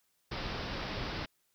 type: low-pass noise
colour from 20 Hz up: pink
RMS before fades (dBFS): -38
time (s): 0.31-1.26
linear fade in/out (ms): 10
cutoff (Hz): 5400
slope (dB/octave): 96
effects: white hiss -75 dBFS RMS until 1.54 s